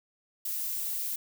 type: noise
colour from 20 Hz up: violet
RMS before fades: -33 dBFS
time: 0.45-1.16 s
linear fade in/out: 5 ms
effects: none